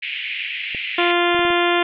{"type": "band-pass noise", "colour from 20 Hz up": "pink", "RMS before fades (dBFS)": -27, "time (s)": [0.02, 1.12], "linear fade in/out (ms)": 10, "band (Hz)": [2100, 3000], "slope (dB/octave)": 48}
{"type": "clicks", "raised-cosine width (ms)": 2, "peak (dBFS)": -21, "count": 5, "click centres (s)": [0.748, 1.347, 1.393, 1.451, 1.504]}
{"type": "harmonic tone", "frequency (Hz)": 348.3, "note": "F4", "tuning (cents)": -5, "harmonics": [1, 2, 3, 4, 5, 6, 7, 8, 9, 10], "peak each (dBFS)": [-19, -22, -24, -25, -26, -27, -27, -28, -29, -29], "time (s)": [0.98, 1.83], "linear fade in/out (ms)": 5}
{"effects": []}